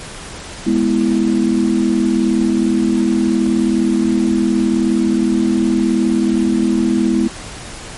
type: chord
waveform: sine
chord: E major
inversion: first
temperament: equal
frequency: 207.7 / 246.9 / 329.6 Hz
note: G#3 / B3 / E4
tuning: 0 / 0 / 0 cents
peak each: -16 dBFS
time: 0.66-7.28 s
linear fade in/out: 10 ms
effects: pink hiss -31 dBFS RMS until 7.97 s + MP3 48 kbps